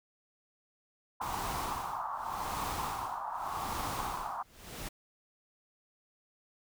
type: band-pass noise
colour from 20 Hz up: white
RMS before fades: -38 dBFS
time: 1.2-4.43 s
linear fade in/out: 10 ms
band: 750 to 1200 Hz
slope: 48 dB/octave
type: noise with tremolo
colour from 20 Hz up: pink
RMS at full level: -39 dBFS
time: 1.21-4.89 s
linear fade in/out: 10 ms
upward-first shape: sine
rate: 0.85 Hz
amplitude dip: 95%
effects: none